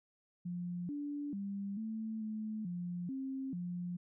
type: tone with pitch steps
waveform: sine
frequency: 176.2 / 289.7 / 199 / 220.5 / 216.3 / 176.2 / 266.7 / 176.7 Hz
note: F3 / D4 / G3 / A3 / A3 / F3 / C4 / F3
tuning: +16 / -24 / +26 / +4 / -29 / +16 / +33 / +21 cents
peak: -37 dBFS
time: 0.45-3.97 s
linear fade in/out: 10 ms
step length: 440 ms
effects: none